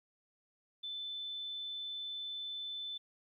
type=tone; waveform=sine; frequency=3520 Hz; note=A7; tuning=in tune; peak=-39 dBFS; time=0.83-2.98 s; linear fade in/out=10 ms; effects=13-bit